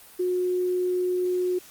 sine tone, 362.6 Hz, F#4, 35 cents flat, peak -22 dBFS, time 0.19-1.59 s, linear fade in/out 10 ms, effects white hiss -49 dBFS RMS until 1.7 s + Opus 32 kbps

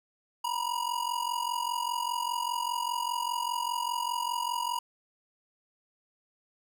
square ring-modulated tone, 963 Hz, B5, 44 cents flat, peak -27 dBFS, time 0.44-4.79 s, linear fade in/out 5 ms, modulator 22.5 Hz, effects none

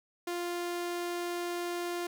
sawtooth tone, 349.2 Hz, F4, in tune, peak -29 dBFS, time 0.27-2.07 s, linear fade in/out 5 ms, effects none

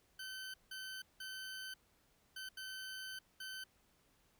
20% pulse tone bursts at uneven times, 1531 Hz, G6, 41 cents flat, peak -40 dBFS, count 6, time 0.19-0.54 / 0.71-1.02 / 1.2-1.74 / 2.36-2.49 / 2.57-3.19 / 3.4-3.64 s, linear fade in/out 5 ms, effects pink hiss -73 dBFS RMS until 4.39 s

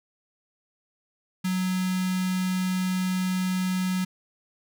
square tone with notch filter, 185 Hz, F#3, in tune, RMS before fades -26 dBFS, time 1.44-4.05 s, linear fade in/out 10 ms, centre 580 Hz, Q 0.56, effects none

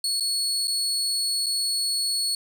30% pulse tone with dropouts, 4378 Hz, C#8, 22 cents flat, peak -20 dBFS, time 0.04-2.35 s, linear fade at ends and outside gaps 2 ms, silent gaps 0.199-0.206 / 0.673-0.679 / 1.461-1.465 s, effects none

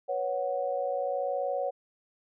sine chord, B suspended second, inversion none, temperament equal, 493.9 / 554.4 / 740 Hz, B4 / C#5 / F#5, 0 / 0 / 0 cents, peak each -35 / -30 / -33 dBFS, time 0.08-1.71 s, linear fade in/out 20 ms, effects none

